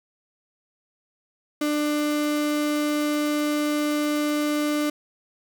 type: tone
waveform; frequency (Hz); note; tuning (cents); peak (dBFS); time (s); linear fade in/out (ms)
35% pulse; 297.4; D4; +22; -20; 1.61-4.9; 5
effects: 10-bit